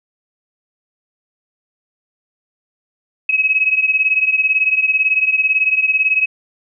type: beating tone pair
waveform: sine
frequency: 2552 / 2570 Hz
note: D#7 / E7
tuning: +43 / -45 cents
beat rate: 18 Hz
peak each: -14 / -17 dBFS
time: 3.29-6.26 s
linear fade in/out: 5 ms
effects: none